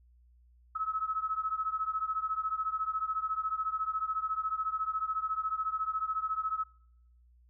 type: beating tone pair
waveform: sine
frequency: 1286 / 1300 Hz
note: E6 / E6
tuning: -43 / -24 cents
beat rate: 14 Hz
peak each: -33 / -35 dBFS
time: 0.75-6.64 s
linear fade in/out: 10 ms
effects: noise-tail reverb RT60 0.7 s tail -20 dB re dry + added 60 Hz sine -59 dBFS peak until 7.49 s